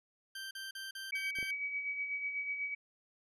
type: tone bursts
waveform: 20% pulse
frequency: 1566 Hz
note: G6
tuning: 2 cents flat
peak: -37 dBFS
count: 6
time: 0.35-1.51 s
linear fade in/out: 5 ms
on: 160 ms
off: 40 ms
type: tone with tremolo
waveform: sine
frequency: 2273 Hz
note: C#7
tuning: 43 cents sharp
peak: -33 dBFS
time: 1.12-2.75 s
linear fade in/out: 10 ms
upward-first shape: sine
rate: 8.1 Hz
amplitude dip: 50%
type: clicks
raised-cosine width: 2 ms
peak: -36 / -35 dBFS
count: 2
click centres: 1.387 / 1.428 s
effects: resampled to 32000 Hz